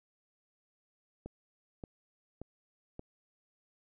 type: click train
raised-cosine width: 2 ms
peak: -29 dBFS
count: 4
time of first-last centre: 1.26-2.994 s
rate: 1.73 Hz
effects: none